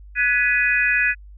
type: chord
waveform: sine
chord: G# minor seventh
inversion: third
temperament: equal with one note detuned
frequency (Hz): 1480 / 1692.2 / 1975.5 / 2489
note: F#6 / G#6 / B6 / D#7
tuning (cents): 0 / +32 / 0 / 0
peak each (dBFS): -24 / -20 / -23 / -20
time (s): 0.15-1.15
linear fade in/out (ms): 50
effects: added 50 Hz sine -39 dBFS peak until 1.37 s